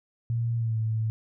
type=tone with pitch glide; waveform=sine; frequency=116.54 to 110.7 Hz; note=A#2 to A2; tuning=0 to +11 cents; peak=-24 dBFS; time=0.3-1.1 s; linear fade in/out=0 ms; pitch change=-89 cents; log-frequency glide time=0.56-0.77 s; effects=none